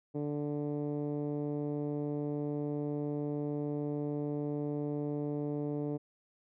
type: tone with low-pass filter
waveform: 10% pulse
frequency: 146.83 Hz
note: D3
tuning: in tune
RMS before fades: -35 dBFS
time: 0.14-5.98 s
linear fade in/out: 20 ms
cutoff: 390 Hz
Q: 1.4
effects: none